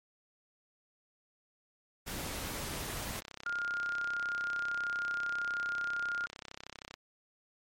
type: noise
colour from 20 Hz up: pink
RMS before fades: -39 dBFS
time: 2.06-3.21 s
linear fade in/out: 20 ms
type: click train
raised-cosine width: 0.2 ms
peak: -26 dBFS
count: 125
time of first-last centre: 3.16-6.94 s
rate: 32.8 Hz
type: tone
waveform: sine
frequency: 1410 Hz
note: F6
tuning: 16 cents sharp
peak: -32 dBFS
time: 3.46-6.26 s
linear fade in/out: 2 ms
effects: MP3 64 kbps